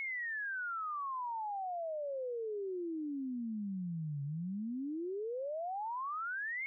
sine exponential two-way sweep, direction down then up, 2201 to 138.59 to 2201 Hz, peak -36 dBFS, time 0-6.66 s, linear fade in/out 0 ms, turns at 4.23 s, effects none

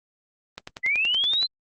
click train, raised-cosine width 0.2 ms, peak -16 dBFS, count 10, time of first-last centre 0.58-1.429 s, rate 10.6 Hz
sine linear sweep, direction up, 1979 to 4143 Hz, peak -20 dBFS, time 0.83-1.47 s, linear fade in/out 20 ms
effects Opus 24 kbps

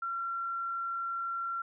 sine tone, 1366 Hz, F6, 39 cents flat, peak -32 dBFS, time 0.02-1.62 s, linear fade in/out 5 ms, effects none

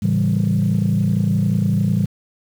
sine chord, A dominant seventh, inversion none, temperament equal, 110 / 138.59 / 164.81 / 196 Hz, A2 / C#3 / E3 / G3, 0 / 0 / 0 / 0 cents, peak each -19 / -22 / -19 / -18 dBFS, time 0.02-2.06 s, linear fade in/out 10 ms, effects tanh soft clip ceiling -9 dBFS + 7-bit

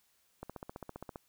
click train, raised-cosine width 1 ms, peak -28 dBFS, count 12, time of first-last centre 0.43-1.158 s, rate 15.1 Hz, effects white hiss -72 dBFS RMS until 1.28 s

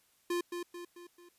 square tone with echo, 349.2 Hz, F4, in tune, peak -31 dBFS, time 0.3-0.41 s, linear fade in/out 5 ms, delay 220 ms, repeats 4, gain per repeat -6 dB, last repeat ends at 1.29 s, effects white hiss -70 dBFS RMS until 1.38 s + resampled to 32000 Hz

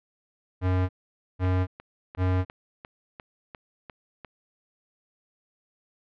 square tone bursts, 92.1 Hz, F#2, 7 cents flat, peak -22 dBFS, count 3, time 0.61-2.45 s, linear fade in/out 50 ms, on 280 ms, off 500 ms
click train, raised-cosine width 0.3 ms, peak -22 dBFS, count 9, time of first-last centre 1.45-4.247 s, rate 2.86 Hz
effects low-pass 2000 Hz 12 dB/octave

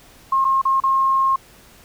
sine tone with dropouts, 1072 Hz, C6, 42 cents sharp, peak -14 dBFS, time 0.32-1.36 s, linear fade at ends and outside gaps 5 ms, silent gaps 0.445-0.449 / 0.616-0.652 / 0.802-0.836 s, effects pink hiss -48 dBFS RMS until 1.84 s

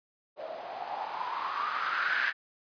violet noise with low-pass filter sweep, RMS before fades -33 dBFS, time 0.36-2.33 s, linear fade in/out 50 ms, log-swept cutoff 590 to 1700 Hz, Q 7.1, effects resampled to 11025 Hz

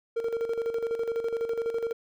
triangle tone with tremolo, 460.7 Hz, A#4, 20 cents flat, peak -23 dBFS, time 0.16-1.93 s, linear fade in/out 10 ms, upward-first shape square, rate 12 Hz, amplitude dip 60%, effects none

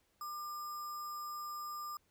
sine tone with sample-and-hold, 1197 Hz, D6, 33 cents sharp, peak -40 dBFS, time 0.21-1.97 s, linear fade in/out 2 ms, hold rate 6300 Hz, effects pink hiss -75 dBFS RMS until 2.1 s

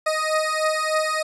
20% pulse beating tone pair, 622.3 / 625.6 Hz, D#5 / D#5, 0 / +9 cents, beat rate 3.3 Hz, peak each -19 / -18 dBFS, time 0.06-1.23 s, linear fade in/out 10 ms, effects resampled to 24000 Hz

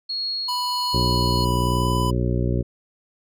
sine tone with tremolo, 4310 Hz, C#8, 49 cents flat, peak -23 dBFS, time 0.09-1.45 s, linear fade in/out 10 ms, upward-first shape triangle, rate 1.4 Hz, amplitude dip 30%
square tone with pitch glide, 987.8 to 997.5 Hz, B5 to B5, 0 to +17 cents, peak -25 dBFS, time 0.48-2.11 s, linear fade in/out 10 ms, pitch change +17 cents, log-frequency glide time 1.55-1.89 s
harmonic tone, 60.8 Hz, B1, 26 cents flat, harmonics 1 / 2 / 3 / 4 / 5 / 6 / 7 / 9, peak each -24 / -23 / -28 / -30 / -32 / -29 / -33 / -34 dBFS, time 0.93-2.63 s, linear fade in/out 20 ms
effects none

